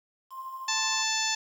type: tone with tremolo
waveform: sine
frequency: 1052 Hz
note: C6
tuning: 9 cents sharp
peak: -34 dBFS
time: 0.3-1.05 s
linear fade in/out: 50 ms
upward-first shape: sine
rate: 13 Hz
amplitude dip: 45%
type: harmonic tone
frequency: 880 Hz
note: A5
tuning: in tune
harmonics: 1 / 2 / 3 / 4 / 5 / 6 / 7 / 8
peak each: -34 / -34 / -34 / -34 / -34 / -34 / -34 / -34 dBFS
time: 0.68-1.35 s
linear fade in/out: 5 ms
effects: 9-bit